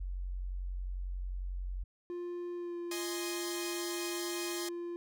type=tone; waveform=sine; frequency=45.57 Hz; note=F#1; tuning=26 cents flat; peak=-35 dBFS; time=0-1.84 s; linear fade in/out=10 ms
type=tone with pitch glide; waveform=triangle; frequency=350.7 to 345.9 Hz; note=F4 to F4; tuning=+7 to -17 cents; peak=-35 dBFS; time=2.1-4.96 s; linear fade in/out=0 ms; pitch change=-24 cents; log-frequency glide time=2.56-2.77 s
type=chord; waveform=5% pulse; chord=Ab major; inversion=second; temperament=equal; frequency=622.3 / 830.6 / 1046.5 Hz; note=Eb5 / Ab5 / C6; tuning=0 / 0 / 0 cents; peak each=-31 dBFS; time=2.91-4.69 s; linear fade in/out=5 ms
effects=none